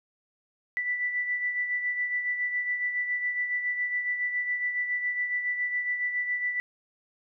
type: beating tone pair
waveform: sine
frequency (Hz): 1973 / 1980.2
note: B6 / B6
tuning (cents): -2 / +4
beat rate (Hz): 7.2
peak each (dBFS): -27 / -36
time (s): 0.77-6.6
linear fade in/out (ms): 0
effects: none